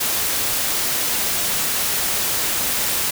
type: noise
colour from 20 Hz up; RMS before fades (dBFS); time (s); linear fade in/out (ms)
white; -21; 0-3.11; 10
effects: none